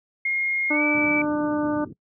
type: tone with pitch glide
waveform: sine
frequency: 2140 to 2307 Hz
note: C7 to D7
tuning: +38 to -31 cents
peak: -21 dBFS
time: 0.25-1.22 s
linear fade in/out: 5 ms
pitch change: +131 cents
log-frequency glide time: 0.7-0.83 s
type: harmonic tone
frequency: 298.4 Hz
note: D4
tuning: 28 cents sharp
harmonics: 1 / 2 / 3 / 4 / 5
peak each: -22 / -28 / -32 / -34 / -36 dBFS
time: 0.7-1.85 s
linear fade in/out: 10 ms
type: low-pass noise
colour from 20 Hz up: white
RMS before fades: -38 dBFS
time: 0.94-1.93 s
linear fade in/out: 2 ms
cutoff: 360 Hz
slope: 48 dB/octave
effects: noise-tail reverb RT60 0.1 s tail -21 dB re dry + high-pass 100 Hz 12 dB/octave